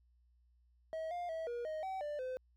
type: tone with pitch steps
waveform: triangle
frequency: 641 / 704 / 648 / 477.6 / 624 / 763 / 591 / 512 Hz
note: E5 / F5 / E5 / A#4 / D#5 / G5 / D5 / C5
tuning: -49 / +14 / -30 / +42 / +5 / -47 / +11 / -38 cents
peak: -36 dBFS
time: 0.93-2.37 s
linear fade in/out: 0 ms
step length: 180 ms
effects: added 60 Hz sine -67 dBFS peak until 2.56 s